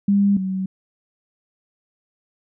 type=tone pair in turn; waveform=sine; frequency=200.4 / 189.15 Hz; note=G3 / F#3; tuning=+38 / +38 cents; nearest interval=minor second; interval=100 cents; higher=first; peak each=-13 / -21 dBFS; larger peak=first; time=0.08-0.37 / 0.37-0.66 s; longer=neither; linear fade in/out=5 ms; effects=none